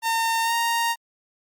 sawtooth tone with pitch glide, 910 to 929.7 Hz, A#5 to A#5, -42 to -5 cents, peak -17 dBFS, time 0.02-0.96 s, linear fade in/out 50 ms, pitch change +37 cents, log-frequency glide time 0.43-0.53 s, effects Opus 48 kbps

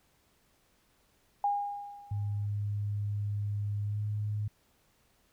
sine tone with exponential decay, 813 Hz, G#5, 37 cents flat, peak -24 dBFS, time 1.44-2.46 s, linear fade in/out 2 ms, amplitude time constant 220 ms
sine tone with pitch glide, 102.9 to 104.94 Hz, G#2 to G#2, -16 to +18 cents, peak -30 dBFS, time 2.11-4.48 s, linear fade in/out 5 ms, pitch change +34 cents, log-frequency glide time 3.84-4.01 s
effects pink hiss -69 dBFS RMS until 5.32 s

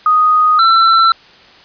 sine / square tone pair in turn, 1244.5 / 1341.3 Hz, D#6 / E6, 0 / +30 cents, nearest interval minor second, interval 130 cents, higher second, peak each -7 dBFS, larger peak neither, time 0.06-0.59 / 0.59-1.12 s, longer neither, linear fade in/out 2 ms, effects white hiss -42 dBFS RMS until 1.64 s + resampled to 11025 Hz

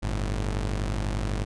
sawtooth tone pair together, 48.24 / 108.3 Hz, G1 / A2, -27 / -27 cents, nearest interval octave + major second, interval 1400 cents, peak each -23 / -28 dBFS, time 0.02-1.45 s, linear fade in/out 20 ms, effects resampled to 22050 Hz

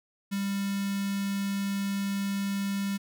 square tone with notch filter, 198.2 Hz, G3, 19 cents sharp, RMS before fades -30 dBFS, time 0.31-2.98 s, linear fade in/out 20 ms, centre 650 Hz, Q 0.55, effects none

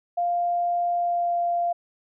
sine tone with pitch glide, 698.5 to 693.7 Hz, F5 to F5, 0 to -12 cents, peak -21 dBFS, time 0.17-1.73 s, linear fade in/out 10 ms, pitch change -12 cents, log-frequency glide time 0.94-1.39 s, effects none

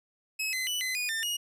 sawtooth tone with pitch steps, 2569 / 2042 / 2971 / 2034 / 2462 / 1798 / 2881 Hz, E7 / C7 / F#7 / C7 / D#7 / A6 / F#7, -45 / -43 / +6 / -50 / -19 / +37 / -47 cents, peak -26 dBFS, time 0.39-1.37 s, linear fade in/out 10 ms, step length 140 ms, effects resampled to 32000 Hz

